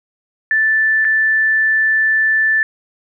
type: tone with dropouts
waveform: sine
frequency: 1760 Hz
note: A6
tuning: in tune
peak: -11 dBFS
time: 0.51-2.63 s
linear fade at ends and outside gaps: 1 ms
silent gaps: 1.046-1.05 s
effects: none